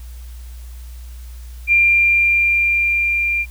sine tone with level ramp, 2385 Hz, D7, 26 cents sharp, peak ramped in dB -9 to -16 dBFS, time 1.67-3.46 s, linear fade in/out 50 ms, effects added 60 Hz sine -31 dBFS peak until 3.5 s + white hiss -48 dBFS RMS until 3.5 s

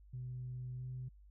sine tone with pitch glide, 126 to 127.61 Hz, B2 to C3, +35 to -43 cents, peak -40 dBFS, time 0.13-1.09 s, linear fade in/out 10 ms, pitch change +22 cents, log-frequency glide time 0.75-0.85 s, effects tanh soft clip ceiling -36 dBFS + added 50 Hz sine -57 dBFS peak until 1.3 s

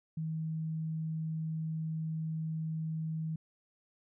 sine tone, 159.3 Hz, D#3, 41 cents sharp, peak -33 dBFS, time 0.17-3.36 s, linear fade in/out 5 ms, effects none

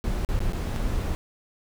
brown noise with dropouts, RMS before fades -26 dBFS, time 0.04-1.15 s, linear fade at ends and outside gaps 0 ms, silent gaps 0.248-0.289 / 0.391-0.404 / 0.524-0.533 / 0.757-0.761 s, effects none

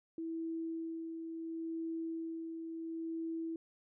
sine tone with tremolo, 327.5 Hz, E4, 11 cents flat, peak -36 dBFS, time 0.18-3.56 s, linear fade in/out 2 ms, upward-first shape sine, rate 0.72 Hz, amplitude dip 40%, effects none

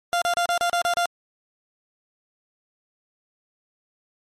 30% pulse tone bursts, 696 Hz, F5, 6 cents flat, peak -17 dBFS, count 8, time 0.13-1.057 s, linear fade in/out 0 ms, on 87 ms, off 33 ms, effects low-pass 12000 Hz 12 dB/octave + MP3 64 kbps

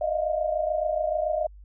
sine tone cluster, 613 / 640 / 702 Hz, D#5 / D#5 / F5, -26 / +49 / +9 cents, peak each -26 / -29 / -29 dBFS, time 0.01-1.47 s, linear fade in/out 5 ms, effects added 50 Hz sine -44 dBFS peak until 1.64 s

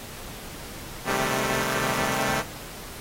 5% pulse chord, A half-diminished seventh, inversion first, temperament equal, 130.81 / 155.56 / 196 / 220 Hz, C3 / Eb3 / G3 / A3, 0 / 0 / 0 / 0 cents, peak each -18 / -22 / -19 / -18 dBFS, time 1.05-2.44 s, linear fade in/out 50 ms, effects pink hiss -40 dBFS RMS until 3 s + AAC 48 kbps

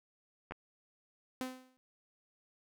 clicks, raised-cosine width 0.5 ms, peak -27 dBFS, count 2, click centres 0.51 / 0.521 s
sawtooth tone with exponential decay, 256.9 Hz, C4, 32 cents flat, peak -30 dBFS, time 1.41-1.77 s, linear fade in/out 0 ms, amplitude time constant 78 ms
effects none

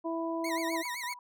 harmonic tone, 330 Hz, E4, 2 cents sharp, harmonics 1 / 2 / 3, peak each -33 / -36 / -38 dBFS, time 0.04-0.83 s, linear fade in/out 20 ms
sawtooth tone with vibrato, 2035 Hz, C7, 49 cents flat, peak -33 dBFS, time 0.44-1.14 s, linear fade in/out 5 ms, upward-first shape sine, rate 7.8 Hz, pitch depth 180 cents each way
sine tone with tremolo, 981 Hz, B5, 12 cents flat, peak -36 dBFS, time 0.49-1.19 s, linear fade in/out 2 ms, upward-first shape square, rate 5.5 Hz, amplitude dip 70%
effects none

